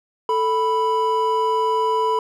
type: tone pair together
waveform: triangle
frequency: 440 / 987.8 Hz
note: A4 / B5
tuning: 0 / 0 cents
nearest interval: octave + major second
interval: 1400 cents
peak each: -19 / -17 dBFS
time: 0.29-2.19 s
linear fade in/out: 2 ms
effects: none